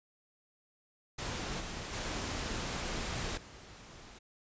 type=noise with level steps; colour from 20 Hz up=pink; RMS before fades=-38 / -41 / -37 / -52 dBFS; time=1.18-4.19 s; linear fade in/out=10 ms; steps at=1.6 / 1.93 / 3.37 s; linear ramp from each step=5 ms; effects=resampled to 16000 Hz